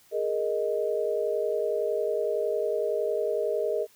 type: chord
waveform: sine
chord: Ab suspended second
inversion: none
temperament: equal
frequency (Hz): 415.3 / 466.2 / 622.3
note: Ab4 / Bb4 / Eb5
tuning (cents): 0 / 0 / 0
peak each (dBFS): -29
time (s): 0.11-3.87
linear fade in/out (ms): 50
effects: white hiss -59 dBFS RMS until 3.95 s